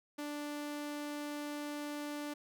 sawtooth tone, 293.7 Hz, D4, in tune, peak -35 dBFS, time 0.18-2.34 s, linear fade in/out 10 ms, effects none

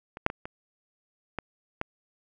clicks, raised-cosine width 0.5 ms, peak -24 / -6 / -19 / -22 / -16 / -14 dBFS, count 6, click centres 0.171 / 0.264 / 0.301 / 0.455 / 1.387 / 1.814 s, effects none

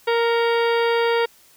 harmonic tone with a mistuned harmonic, 466.1 Hz, A#4, in tune, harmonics 1 / 2 / 3 / 4 / 5 / 6 / 7 / 8 / 10, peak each -18 / -24 / -28 / -30 / -32 / -34 / -35 / -36 / -38 dBFS, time 0.07-1.26 s, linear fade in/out 10 ms, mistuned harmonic 5, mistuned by -52 cents, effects white hiss -53 dBFS RMS until 1.56 s

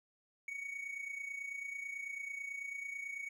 triangle tone with amplitude modulation, 2235 Hz, C#7, 14 cents sharp, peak -36 dBFS, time 0.48-3.29 s, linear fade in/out 2 ms, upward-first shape sine, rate 29.1 Hz, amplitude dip 65%, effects none

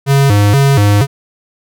square tone with vibrato, 119.2 Hz, A#2, 39 cents sharp, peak -7 dBFS, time 0.06-1.07 s, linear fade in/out 50 ms, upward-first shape square, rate 2.1 Hz, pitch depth 260 cents each way, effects none

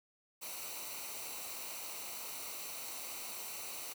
white noise with comb filter, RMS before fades -44 dBFS, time 0.41-3.94 s, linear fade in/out 20 ms, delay 0.59 ms, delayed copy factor -0.65, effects none

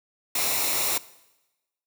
white noise with comb filter, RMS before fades -25 dBFS, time 0.35-0.98 s, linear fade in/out 5 ms, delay 0.63 ms, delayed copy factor -0.55, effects noise-tail reverb RT60 1.0 s tail -19 dB re dry

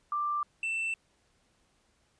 sine / triangle tone pair in turn, 1181 / 2671 Hz, D6 / E7, +9 / +22 cents, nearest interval octave + major second, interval 1413 cents, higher second, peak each -28 dBFS, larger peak neither, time 0.12-0.43 / 0.63-0.94 s, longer neither, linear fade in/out 2 ms, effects pink hiss -70 dBFS RMS until 2.19 s + resampled to 22050 Hz

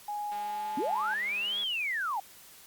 sine tone with pitch glide, 830.6 to 856.9 Hz, G#5 to A5, 0 to -46 cents, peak -32 dBFS, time 0.08-1.14 s, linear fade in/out 5 ms, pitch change +54 cents, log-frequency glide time 0.38-0.76 s
click train, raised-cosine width 0.3 ms, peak -33 dBFS, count 268, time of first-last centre 0.32-1.635 s, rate 203 Hz
sine linear two-way sweep, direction up then down, 220 to 3418 to 741 Hz, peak -29 dBFS, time 0.77-2.2 s, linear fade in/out 5 ms, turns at 1.6 s
effects white hiss -53 dBFS RMS until 2.66 s + Opus 48 kbps

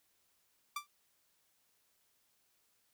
sawtooth tone with exponential decay, 1174.7 Hz, D6, in tune, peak -30 dBFS, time 0.76-0.87 s, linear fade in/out 5 ms, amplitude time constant 23 ms, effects white hiss -75 dBFS RMS until 2.93 s

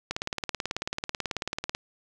click train, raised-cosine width 0.2 ms, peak -12 dBFS, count 31, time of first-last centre 0.11-1.749 s, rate 18.3 Hz, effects none

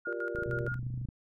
sine tone with tremolo, 1423 Hz, F6, 32 cents sharp, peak -34 dBFS, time 0.05-0.79 s, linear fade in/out 10 ms, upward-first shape square, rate 6.5 Hz, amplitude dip 80%
sine chord, G minor seventh, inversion third, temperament just, 352.8 / 392 / 470.4 / 588 Hz, F4 / G4 / Bb4 / D5, +18 / 0 / +16 / +2 cents, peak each -38 / -42 / -38 / -41 dBFS, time 0.07-0.68 s, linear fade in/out 2 ms
click train, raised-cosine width 5 ms, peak -30 dBFS, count 21, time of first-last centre 0.35-1.088 s, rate 27.1 Hz
sine tone, 124.2 Hz, B2, 10 cents sharp, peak -34 dBFS, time 0.47-1.06 s, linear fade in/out 10 ms
effects none

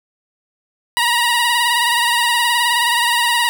15% pulse tone with vibrato, 951 Hz, A#5, 34 cents sharp, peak -7 dBFS, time 0.97-3.49 s, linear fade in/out 0 ms, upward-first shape triangle, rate 19 Hz, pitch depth 60 cents each way, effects none

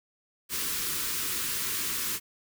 white band-stop noise, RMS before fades -31 dBFS, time 0.49-2.2 s, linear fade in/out 50 ms, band 480 to 1000 Hz, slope 48 dB/octave, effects none

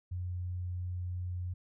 sine tone, 89.7 Hz, F2, 47 cents sharp, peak -34 dBFS, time 0.11-1.54 s, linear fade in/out 10 ms, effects none

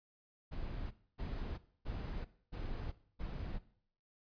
brown noise bursts, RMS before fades -41 dBFS, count 5, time 0.51-3.59 s, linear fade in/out 20 ms, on 400 ms, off 270 ms, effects noise-tail reverb RT60 0.6 s tail -17 dB re dry + resampled to 11025 Hz

